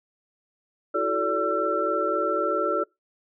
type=tone cluster; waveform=sine; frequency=329 / 373.1 / 436.5 / 577 / 1343 Hz; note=E4 / F#4 / A4 / D5 / E6; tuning=-3 / +14 / -14 / -31 / +32 cents; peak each=-31 / -30 / -29 / -27 / -26 dBFS; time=0.94-2.84 s; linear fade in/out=10 ms; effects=noise-tail reverb RT60 0.2 s tail -25 dB re dry